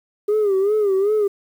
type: tone with vibrato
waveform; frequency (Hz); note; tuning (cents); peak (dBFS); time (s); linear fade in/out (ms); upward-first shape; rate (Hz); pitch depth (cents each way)
sine; 405.1; G#4; -43; -13; 0.28-1.28; 10; sine; 2.6; 110
effects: tanh soft clip ceiling -13 dBFS + 8-bit